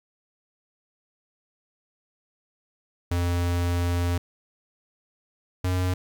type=tone pair in turn; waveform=square; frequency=87.31 / 91.34 Hz; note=F2 / F#2; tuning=0 / -22 cents; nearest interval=minor second; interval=78 cents; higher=second; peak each=-23 dBFS; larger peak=neither; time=3.11-4.18 / 5.64-5.94 s; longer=first; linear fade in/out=5 ms; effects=10-bit